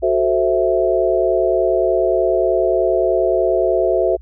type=chord; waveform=sine; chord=F# half-diminished seventh; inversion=none; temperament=equal; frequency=370 / 440 / 523.3 / 659.3 Hz; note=F#4 / A4 / C5 / E5; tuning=0 / 0 / 0 / 0 cents; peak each=-18 / -21 / -20 / -17 dBFS; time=0.02-4.17 s; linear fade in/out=20 ms; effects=added 60 Hz sine -36 dBFS peak until 4.21 s